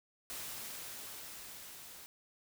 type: noise with level ramp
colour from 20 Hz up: white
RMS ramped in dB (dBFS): -43 to -52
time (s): 0.3-2.06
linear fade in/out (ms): 0
effects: none